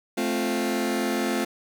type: chord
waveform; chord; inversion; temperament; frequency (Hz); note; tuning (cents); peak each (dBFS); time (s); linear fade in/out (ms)
sawtooth; F major; first; just; 218.3 / 261.9 / 349.2; A3 / C4 / F4; -13 / +2 / 0; -24; 0.17-1.45; 10
effects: 9-bit